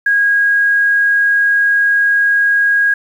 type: tone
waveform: sine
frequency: 1640 Hz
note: G#6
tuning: 22 cents flat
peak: -9 dBFS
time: 0.06-2.94 s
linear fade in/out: 5 ms
effects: 7-bit